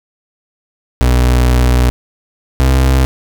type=tone pair in turn; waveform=35% pulse; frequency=61.74 / 65.41 Hz; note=B1 / C2; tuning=0 / 0 cents; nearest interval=minor second; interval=100 cents; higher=second; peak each=-6 dBFS; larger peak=neither; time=1.01-1.9 / 2.6-3.05 s; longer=first; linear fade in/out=0 ms; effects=none